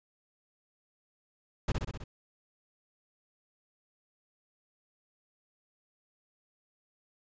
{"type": "noise with echo", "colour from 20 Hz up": "brown", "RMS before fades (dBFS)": -28, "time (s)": [1.68, 1.72], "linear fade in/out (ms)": 5, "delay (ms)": 64, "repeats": 5, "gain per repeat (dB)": -3, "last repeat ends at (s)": 2.04, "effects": ["resampled to 16000 Hz"]}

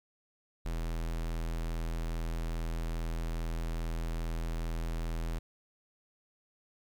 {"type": "tone", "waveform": "square", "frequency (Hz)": 41.2, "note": "E1", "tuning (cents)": 0, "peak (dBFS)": -33, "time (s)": [0.65, 5.39], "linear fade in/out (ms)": 10, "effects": ["12-bit"]}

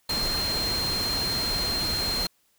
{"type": "tone in noise", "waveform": "sine", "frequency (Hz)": 4186, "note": "C8", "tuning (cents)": 0, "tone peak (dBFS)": -26, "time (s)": [0.09, 2.27], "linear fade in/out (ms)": 5, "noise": "pink", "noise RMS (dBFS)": -31, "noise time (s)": [0.09, 2.27], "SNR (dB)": 2, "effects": ["white hiss -67 dBFS RMS until 2.58 s"]}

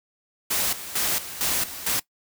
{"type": "noise with tremolo", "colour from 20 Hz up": "white", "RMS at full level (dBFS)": -24, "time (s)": [0.5, 2], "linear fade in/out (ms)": 10, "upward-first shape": "square", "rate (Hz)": 2.2, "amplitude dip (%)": 75, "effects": ["noise-tail reverb RT60 0.1 s tail -20 dB re dry"]}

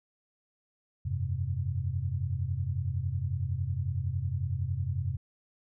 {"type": "chord", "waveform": "sine", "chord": "F suspended second", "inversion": "none", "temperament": "just", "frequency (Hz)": [87.31, 98.22, 130.96], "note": ["F2", "G2", "C3"], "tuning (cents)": [0, 4, 2], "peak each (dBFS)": -33, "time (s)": [1.05, 5.17], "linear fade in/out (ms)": 10, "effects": []}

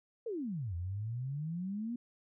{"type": "exponential two-way sweep", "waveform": "sine", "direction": "down then up", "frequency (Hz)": [487.5, 83.5, 245.6], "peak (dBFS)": -35, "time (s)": [0.26, 1.96], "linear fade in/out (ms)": 5, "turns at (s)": 0.75, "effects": []}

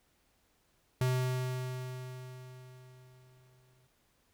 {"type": "tone with exponential decay", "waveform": "square", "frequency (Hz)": 127.6, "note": "C3", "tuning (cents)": -43, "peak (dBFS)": -27, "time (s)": [1.01, 3.87], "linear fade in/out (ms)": 2, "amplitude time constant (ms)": 620, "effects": ["pink hiss -72 dBFS RMS until 4.33 s"]}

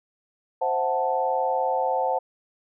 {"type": "chord", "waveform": "sine", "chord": "F# half-diminished seventh", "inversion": "second", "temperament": "equal", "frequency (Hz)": [523.3, 659.3, 740, 880], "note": ["C5", "E5", "F#5", "A5"], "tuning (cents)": [0, 0, 0, 0], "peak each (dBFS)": [-26, -32, -26, -26], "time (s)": [0.61, 2.19], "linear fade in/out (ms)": 10, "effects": []}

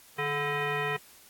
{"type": "tone with frequency modulation", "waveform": "sine", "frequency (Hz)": 731, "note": "F#5", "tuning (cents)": -21, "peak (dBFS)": -27, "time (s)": [0.18, 0.97], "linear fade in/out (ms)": 10, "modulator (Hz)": 581, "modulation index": 3.1, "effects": ["white hiss -55 dBFS RMS until 1.29 s", "AAC 64 kbps"]}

